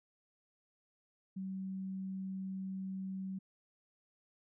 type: tone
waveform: sine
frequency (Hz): 190.5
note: G3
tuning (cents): -49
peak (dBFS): -38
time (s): 1.36-3.39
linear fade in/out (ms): 10
effects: none